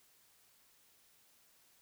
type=silence; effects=white hiss -68 dBFS RMS until 1.81 s